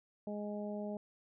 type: harmonic tone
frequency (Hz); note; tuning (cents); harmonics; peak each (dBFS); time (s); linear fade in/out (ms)
207.7; G#3; 0; 1 / 2 / 3 / 4; -40 / -45 / -43 / -52; 0.27-0.97; 2
effects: none